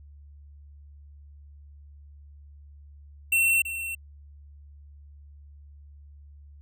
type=tone with echo; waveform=square; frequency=2709 Hz; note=E7; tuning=47 cents sharp; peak=-20 dBFS; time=3.32-3.62 s; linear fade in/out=5 ms; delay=330 ms; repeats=1; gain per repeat=-11 dB; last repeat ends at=3.95 s; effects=added 72 Hz sine -46 dBFS peak until 6.61 s